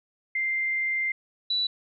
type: tone pair in turn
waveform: sine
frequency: 2093 / 3951 Hz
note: C7 / B7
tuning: 0 / 0 cents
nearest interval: major seventh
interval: 1100 cents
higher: second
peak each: -24 / -23 dBFS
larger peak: second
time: 0.35-1.12 / 1.5-1.67 s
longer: first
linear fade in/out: 5 ms
effects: none